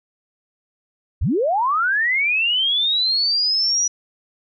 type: linear sweep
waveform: sine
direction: up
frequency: 41.2 to 5880 Hz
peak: -16 dBFS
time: 1.21-3.88 s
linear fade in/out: 10 ms
effects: none